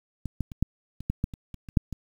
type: clicks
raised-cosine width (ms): 5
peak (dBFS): -19 / -15 / -27 / -10 / -25 / -13 / -12 / -26 / -27 / -29 / -6 / -21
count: 12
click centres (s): 0.257 / 0.407 / 0.518 / 0.626 / 1.006 / 1.1 / 1.241 / 1.338 / 1.543 / 1.688 / 1.772 / 1.927
effects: 8-bit